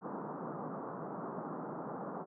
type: band-pass noise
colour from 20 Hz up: pink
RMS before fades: -42 dBFS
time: 0.01-2.26 s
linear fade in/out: 50 ms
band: 150 to 1300 Hz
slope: 48 dB/octave
effects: none